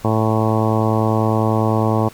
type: harmonic tone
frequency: 110 Hz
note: A2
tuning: in tune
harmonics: 1 / 2 / 3 / 4 / 5 / 6 / 7 / 8 / 9 / 10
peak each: -18 / -21 / -23 / -24 / -25 / -26 / -26 / -27 / -28 / -28 dBFS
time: 0.04-2.09 s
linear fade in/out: 10 ms
effects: pink hiss -43 dBFS RMS until 2.13 s